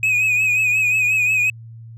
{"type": "tone with vibrato", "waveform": "triangle", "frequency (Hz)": 2515, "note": "D#7", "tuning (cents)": 18, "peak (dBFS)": -13, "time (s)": [0.03, 1.5], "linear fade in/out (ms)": 2, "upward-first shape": "triangle", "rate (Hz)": 5.6, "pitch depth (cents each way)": 65, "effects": ["added 114 Hz sine -35 dBFS peak until 1.97 s"]}